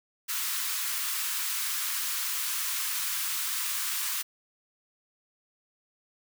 white high-pass noise, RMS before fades -31 dBFS, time 0.28-4.23 s, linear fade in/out 20 ms, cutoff 1000 Hz, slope 48 dB/octave, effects none

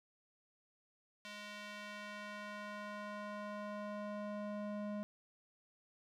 square tone with band-pass filter sweep, 207.7 Hz, G#3, in tune, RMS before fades -45 dBFS, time 1.25-5.03 s, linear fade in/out 0 ms, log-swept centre 2900 to 430 Hz, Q 0.94, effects none

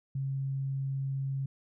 sine tone, 135.8 Hz, C#3, 35 cents flat, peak -30 dBFS, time 0.15-1.46 s, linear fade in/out 5 ms, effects none

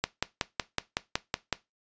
click train, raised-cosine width 0.2 ms, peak -8 dBFS, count 9, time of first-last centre 0.04-1.527 s, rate 5.38 Hz, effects noise-tail reverb RT60 0.2 s tail -18 dB re dry + resampled to 16000 Hz

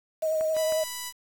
sine tone with vibrato, 631 Hz, D#5, 24 cents sharp, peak -23 dBFS, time 0.22-0.84 s, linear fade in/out 10 ms, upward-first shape sine, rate 11 Hz, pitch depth 25 cents each way
click train, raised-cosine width 0.5 ms, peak -24 dBFS, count 3, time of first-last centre 0.41-0.723 s, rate 6.39 Hz
5% pulse tone, 987.8 Hz, B5, in tune, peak -21 dBFS, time 0.54-1.13 s, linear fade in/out 50 ms
effects 7-bit

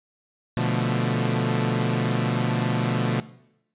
sawtooth chord, B half-diminished seventh, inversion none, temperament equal, 123.47 / 146.83 / 174.61 / 220 Hz, B2 / D3 / F3 / A3, 0 / 0 / 0 / 0 cents, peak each -21 / -24 / -25 / -25 dBFS, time 0.57-3.2 s, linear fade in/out 0 ms, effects noise-tail reverb RT60 0.8 s tail -18 dB re dry + resampled to 8000 Hz

